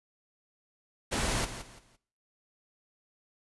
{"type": "noise with echo", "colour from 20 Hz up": "pink", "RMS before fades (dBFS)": -30, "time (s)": [1.11, 1.46], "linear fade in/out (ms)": 20, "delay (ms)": 170, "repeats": 3, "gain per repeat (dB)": -11, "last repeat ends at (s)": 1.97, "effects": ["noise-tail reverb RT60 0.5 s tail -18 dB re dry", "resampled to 24000 Hz"]}